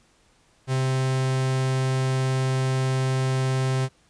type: tone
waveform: 45% pulse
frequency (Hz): 131.2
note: C3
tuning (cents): +5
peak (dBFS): -21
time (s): 0.67-3.89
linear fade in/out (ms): 50
effects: pink hiss -61 dBFS RMS until 4.09 s + resampled to 22050 Hz